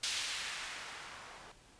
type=noise with low-pass filter sweep; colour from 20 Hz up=violet; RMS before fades=-42 dBFS; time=0.03-1.52 s; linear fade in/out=5 ms; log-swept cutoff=3700 to 780 Hz; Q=0.93; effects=pink hiss -61 dBFS RMS until 1.79 s + resampled to 22050 Hz